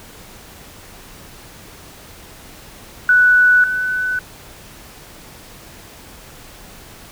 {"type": "tone pair in turn", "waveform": "sine", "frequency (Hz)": [1482, 1499.2], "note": ["F#6", "F#6"], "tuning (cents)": [2, 22], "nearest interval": "unison", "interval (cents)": 20, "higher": "second", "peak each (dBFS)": [-8, -17], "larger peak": "first", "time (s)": [[3.09, 3.64], [3.64, 4.19]], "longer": "neither", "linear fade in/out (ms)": 2, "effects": ["pink hiss -40 dBFS RMS until 7.11 s"]}